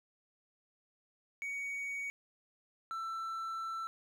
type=tone pair in turn; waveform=triangle; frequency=2244 / 1334.3 Hz; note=C#7 / E6; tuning=+21 / +21 cents; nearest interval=major sixth; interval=900 cents; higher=first; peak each=-35 / -35 dBFS; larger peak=neither; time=1.42-2.1 / 2.91-3.87 s; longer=second; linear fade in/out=0 ms; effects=none